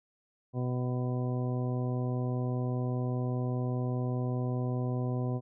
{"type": "harmonic tone", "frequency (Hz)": 125, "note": "B2", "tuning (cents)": 21, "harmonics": [1, 2, 3, 4, 5, 6, 8], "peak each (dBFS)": [-30, -36, -40, -42, -44, -46, -48], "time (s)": [0.53, 5.41], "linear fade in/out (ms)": 50, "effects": []}